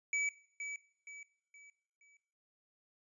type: tone with echo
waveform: square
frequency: 2291 Hz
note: D7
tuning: 44 cents flat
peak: -32 dBFS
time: 0.13-0.29 s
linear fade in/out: 2 ms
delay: 470 ms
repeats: 4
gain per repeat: -8 dB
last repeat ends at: 2.17 s
effects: noise-tail reverb RT60 0.6 s tail -18 dB re dry + resampled to 22050 Hz